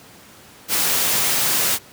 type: noise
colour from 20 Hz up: white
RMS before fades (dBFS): -19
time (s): 0.68-1.79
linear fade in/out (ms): 50
effects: pink hiss -45 dBFS RMS until 1.92 s + high-pass 100 Hz 12 dB/octave